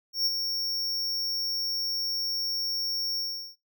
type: tone with ADSR envelope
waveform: square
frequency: 5500 Hz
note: F8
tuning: 27 cents flat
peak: -22 dBFS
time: 0.13-3.56 s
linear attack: 130 ms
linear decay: 32 ms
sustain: -6 dB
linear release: 380 ms
effects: noise-tail reverb RT60 0.2 s tail -25 dB re dry